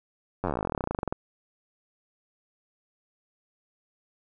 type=slowing click train; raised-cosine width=1 ms; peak=-14 dBFS; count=29; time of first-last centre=0.44-1.125 s; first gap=10 ms; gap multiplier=1.06; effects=none